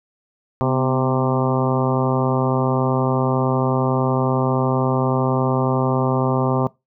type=harmonic tone with a mistuned harmonic; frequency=130.81 Hz; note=C3; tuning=in tune; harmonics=1 / 2 / 3 / 4 / 5 / 6 / 7 / 8 / 9; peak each=-20 / -23 / -25 / -26 / -27 / -28 / -28 / -29 / -30 dBFS; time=0.61-6.67 s; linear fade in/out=0 ms; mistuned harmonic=2; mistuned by=-49 cents; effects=noise-tail reverb RT60 0.2 s tail -21 dB re dry